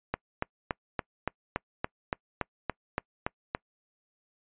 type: click train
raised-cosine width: 0.5 ms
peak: -13 dBFS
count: 13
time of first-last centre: 0.14-3.549 s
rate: 3.52 Hz
effects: noise-tail reverb RT60 0.1 s tail -26 dB re dry + resampled to 8000 Hz